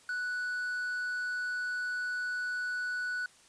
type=tone with quantisation; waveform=triangle; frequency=1480 Hz; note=F#6; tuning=in tune; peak=-30 dBFS; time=0.09-3.26 s; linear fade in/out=2 ms; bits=9; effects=white hiss -60 dBFS RMS until 3.48 s + resampled to 22050 Hz